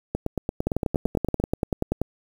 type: two click trains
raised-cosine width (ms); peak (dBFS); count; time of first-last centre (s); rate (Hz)
2; -11 / -9; 12 / 15; 0.15-1.4 / 0.67-2.016; 8.8 / 10.4
effects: 7-bit